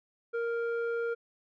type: tone with low-pass filter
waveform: square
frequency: 466.2 Hz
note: A#4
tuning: in tune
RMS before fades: -32 dBFS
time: 0.33-1.15 s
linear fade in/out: 20 ms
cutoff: 1200 Hz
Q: 1.9
effects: none